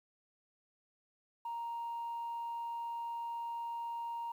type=tone; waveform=sine; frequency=934 Hz; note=A#5; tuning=3 cents sharp; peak=-36 dBFS; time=1.45-4.32 s; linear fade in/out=5 ms; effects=tanh soft clip ceiling -34 dBFS + 11-bit